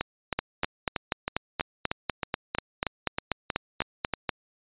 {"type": "two click trains", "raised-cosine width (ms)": 0.3, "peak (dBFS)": [-9, -11], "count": [17, 14], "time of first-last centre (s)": [[0.39, 4.292], [0.01, 4.137]], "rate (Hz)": [4.1, 3.15], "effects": ["resampled to 8000 Hz"]}